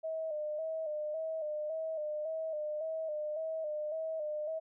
sine tone with vibrato, 622.3 Hz, D#5, in tune, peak -34 dBFS, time 0.03-4.6 s, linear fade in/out 20 ms, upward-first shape square, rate 1.8 Hz, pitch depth 51 cents each way, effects none

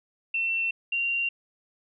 sine tone pair in turn, 2698 / 2764 Hz, E7 / F7, +40 / -19 cents, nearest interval unison, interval 41 cents, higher second, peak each -24 dBFS, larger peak neither, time 0.34-0.71 / 0.92-1.29 s, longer neither, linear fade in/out 5 ms, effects none

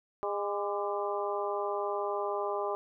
harmonic tone with a mistuned harmonic, 203.7 Hz, G#3, 33 cents flat, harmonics 2 / 3 / 4 / 5 / 6, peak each -34 / -36 / -37 / -38 / -39 dBFS, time 0.23-2.75 s, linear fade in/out 0 ms, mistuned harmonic 6, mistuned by -55 cents, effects none

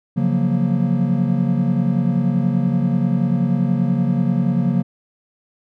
triangle chord, Gb major seventh, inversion second, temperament equal, 138.59 / 174.61 / 185 / 233.1 Hz, Db3 / F3 / Gb3 / Bb3, 0 / 0 / 0 / 0 cents, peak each -19 dBFS, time 0.16-4.83 s, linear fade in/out 20 ms, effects none

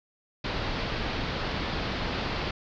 pink low-pass noise, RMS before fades -31 dBFS, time 0.44-2.51 s, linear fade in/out 5 ms, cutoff 4800 Hz, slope 48 dB/octave, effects none

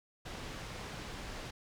pink low-pass noise, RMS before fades -44 dBFS, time 0.25-1.51 s, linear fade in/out 10 ms, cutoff 5600 Hz, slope 12 dB/octave, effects none

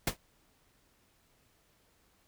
pink noise with exponential decay, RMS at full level -24 dBFS, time 0.07-0.17 s, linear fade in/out 5 ms, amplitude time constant 20 ms, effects pink hiss -69 dBFS RMS until 2.27 s

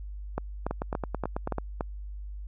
two click trains, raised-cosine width 1 ms, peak -15 / -16 dBFS, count 6 / 9, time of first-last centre 0.38-1.809 / 0.71-1.583 s, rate 3.5 / 9.16 Hz, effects added 50 Hz sine -36 dBFS peak until 2.47 s

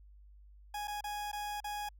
40% pulse tone with dropouts, 830 Hz, G#5, 1 cent flat, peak -36 dBFS, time 0.74-1.89 s, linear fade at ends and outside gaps 5 ms, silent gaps 0.874-0.879 / 1.009-1.04 / 1.317-1.329 / 1.604-1.642 s, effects added 50 Hz sine -54 dBFS peak until 1.99 s

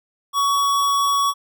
square tone, 1124 Hz, C#6, 24 cents sharp, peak -17 dBFS, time 0.33-1.34 s, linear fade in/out 50 ms, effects none

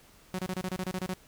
sawtooth tone bursts, 185 Hz, F#3, in tune, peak -27 dBFS, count 11, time 0.34-1.136 s, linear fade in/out 0 ms, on 46 ms, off 29 ms, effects pink hiss -58 dBFS RMS until 1.27 s

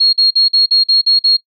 sine tone bursts, 4276 Hz, C8, 37 cents sharp, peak -7 dBFS, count 8, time 0-1.369 s, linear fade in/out 10 ms, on 130 ms, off 47 ms, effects noise-tail reverb RT60 0.1 s tail -22 dB re dry

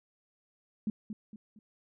sine tone with echo, 213.1 Hz, G#3, 45 cents sharp, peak -28 dBFS, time 0.87-0.9 s, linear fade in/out 2 ms, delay 230 ms, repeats 3, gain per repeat -8 dB, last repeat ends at 1.59 s, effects none

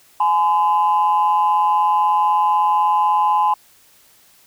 sine tone pair together, 842.9 / 1019 Hz, G#5 / C6, +25 / -46 cents, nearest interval minor third, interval 329 cents, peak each -15 dBFS, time 0.2-3.54 s, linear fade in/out 5 ms, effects tanh soft clip ceiling -7 dBFS + white hiss -52 dBFS RMS until 4.46 s

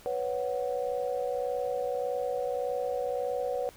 sine chord, B suspended second, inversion none, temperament just, 493.9 / 555.6 / 740.8 Hz, B4 / C#5 / F#5, 0 / +4 / +2 cents, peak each -31 / -33 / -36 dBFS, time 0.06-3.69 s, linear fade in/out 0 ms, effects pink hiss -54 dBFS RMS until 3.76 s

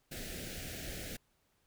pink band-stop noise, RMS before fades -43 dBFS, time 0.11-1.17 s, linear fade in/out 10 ms, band 710 to 1500 Hz, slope 48 dB/octave, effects pink hiss -75 dBFS RMS until 1.66 s

